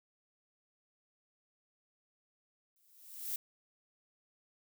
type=noise with exponential growth; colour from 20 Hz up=violet; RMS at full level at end=-35 dBFS; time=2.76-3.36 s; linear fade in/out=2 ms; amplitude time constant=130 ms; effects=none